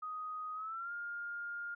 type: tone with pitch glide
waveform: sine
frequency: 1250 to 1411.2 Hz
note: D#6 to F6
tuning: +8 to +18 cents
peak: -39 dBFS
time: 0.02-1.75 s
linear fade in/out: 10 ms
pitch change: +210 cents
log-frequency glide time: 0.54-0.92 s
effects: none